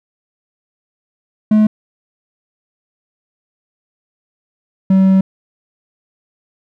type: tone pair in turn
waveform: triangle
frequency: 214.2 / 190.83 Hz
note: A3 / G3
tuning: -46 / -46 cents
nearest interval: major second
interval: 200 cents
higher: first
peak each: -5 dBFS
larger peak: neither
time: 1.51-1.67 / 4.9-5.21 s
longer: second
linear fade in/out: 5 ms
effects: none